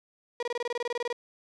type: tone bursts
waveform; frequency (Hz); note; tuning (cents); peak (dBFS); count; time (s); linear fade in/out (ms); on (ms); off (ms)
35% pulse; 480.4; B4; -48; -27; 15; 0.4-1.128; 2; 28; 22
effects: low-pass 5000 Hz 12 dB/octave